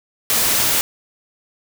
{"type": "noise", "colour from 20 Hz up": "white", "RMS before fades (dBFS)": -17, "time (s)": [0.3, 0.81], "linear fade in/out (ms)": 0, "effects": []}